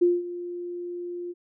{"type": "tone with ADSR envelope", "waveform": "sine", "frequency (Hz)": 351.1, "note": "F4", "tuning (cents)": 9, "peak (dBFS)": -15, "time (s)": [0.01, 1.34], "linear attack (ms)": 13, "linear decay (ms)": 200, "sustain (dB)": -16, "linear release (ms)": 33, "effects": []}